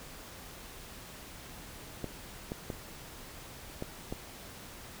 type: clicks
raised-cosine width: 2 ms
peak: -22 dBFS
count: 5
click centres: 2.043 / 2.519 / 2.702 / 3.824 / 4.125 s
effects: pink hiss -48 dBFS RMS until 5 s